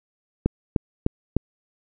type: click train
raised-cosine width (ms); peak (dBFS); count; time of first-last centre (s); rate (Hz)
3; -6; 4; 0.46-1.366; 3.31
effects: none